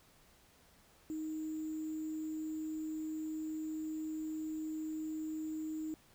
sine tone with sample-and-hold, 312.7 Hz, D#4, 9 cents sharp, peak -37 dBFS, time 1.1-5.94 s, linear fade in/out 0 ms, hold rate 7350 Hz, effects pink hiss -65 dBFS RMS until 6.14 s

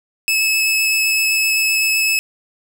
sawtooth tone with vibrato, 2597 Hz, E7, 26 cents flat, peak -11 dBFS, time 0.28-2.19 s, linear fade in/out 0 ms, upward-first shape sine, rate 7.8 Hz, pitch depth 9 cents each way, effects none

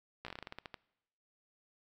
slowing click train, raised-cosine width 0.3 ms, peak -27 dBFS, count 13, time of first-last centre 0.25-0.742 s, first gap 15 ms, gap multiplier 1.17, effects noise-tail reverb RT60 0.9 s tail -23 dB re dry

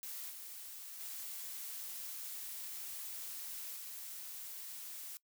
blue noise with level steps, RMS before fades -45 / -49 / -45 / -47 dBFS, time 0.03-5.17 s, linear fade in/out 0 ms, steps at 0.29 / 0.99 / 3.75 s, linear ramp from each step 20 ms, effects noise-tail reverb RT60 0.1 s tail -21 dB re dry

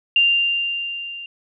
sine tone with level ramp, 2788 Hz, F7, 4 cents flat, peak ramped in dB -11 to -31 dBFS, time 0.16-1.26 s, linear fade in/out 2 ms, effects none

